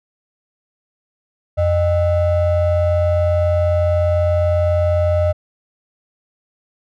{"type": "ring-modulated tone", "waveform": "triangle", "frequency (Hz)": 349.2, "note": "F4", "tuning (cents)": 0, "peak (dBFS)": -8, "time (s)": [1.57, 5.33], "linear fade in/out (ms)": 20, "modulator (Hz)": 262, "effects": []}